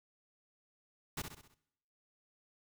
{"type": "noise with echo", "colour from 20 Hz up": "pink", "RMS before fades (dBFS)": -39, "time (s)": [1.17, 1.22], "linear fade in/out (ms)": 5, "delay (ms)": 65, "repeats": 5, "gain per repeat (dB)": -6, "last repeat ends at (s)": 1.545, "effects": ["noise-tail reverb RT60 0.9 s tail -23 dB re dry"]}